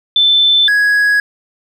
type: tone pair in turn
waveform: sine / triangle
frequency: 3530 / 1665.9 Hz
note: A7 / G#6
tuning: +5 / +5 cents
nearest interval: octave + minor second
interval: 1300 cents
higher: first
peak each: -7 dBFS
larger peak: neither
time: 0.16-0.68 / 0.68-1.2 s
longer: neither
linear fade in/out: 2 ms
effects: none